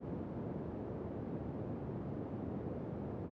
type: band-pass noise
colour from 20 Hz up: pink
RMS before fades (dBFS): -42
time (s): 0-3.3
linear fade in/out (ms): 50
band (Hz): 110 to 440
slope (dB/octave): 12
effects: high-pass 60 Hz 12 dB/octave